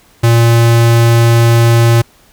square tone, 116.54 Hz, A#2, in tune, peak -6 dBFS, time 0.23-2.02 s, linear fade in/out 10 ms, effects pink hiss -47 dBFS RMS until 2.32 s

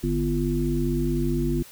harmonic tone with a mistuned harmonic, 49 Hz, G1, in tune, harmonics 1 / 3 / 5 / 7, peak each -27 / -27 / -27 / -27 dBFS, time 0.03-1.63 s, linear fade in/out 10 ms, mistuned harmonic 5, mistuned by +17 cents, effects white hiss -47 dBFS RMS until 1.71 s

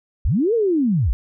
sine linear two-way sweep, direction up then down, 38.4 to 480.1 to 38.4 Hz, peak -15 dBFS, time 0.25-1.13 s, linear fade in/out 0 ms, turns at 0.54 s, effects none

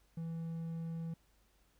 triangle tone, 164.81 Hz, E3, in tune, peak -36 dBFS, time 0.17-1.14 s, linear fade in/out 5 ms, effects added 50 Hz sine -70 dBFS peak until 1.79 s + pink hiss -73 dBFS RMS until 1.79 s

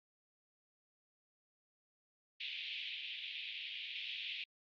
white band-pass noise, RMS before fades -44 dBFS, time 2.4-4.44 s, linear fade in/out 5 ms, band 2300 to 3600 Hz, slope 48 dB/octave, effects Opus 48 kbps

